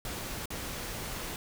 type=noise with dropouts; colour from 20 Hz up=pink; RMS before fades=-38 dBFS; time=0.05-1.36 s; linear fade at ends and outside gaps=1 ms; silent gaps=0.457-0.504 s; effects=none